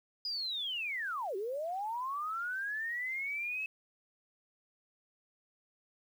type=linear two-way sweep; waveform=sine; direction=down then up; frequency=4978 to 366.9 to 2608 Hz; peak=-34 dBFS; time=0.25-3.66 s; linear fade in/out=2 ms; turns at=1.36 s; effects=10-bit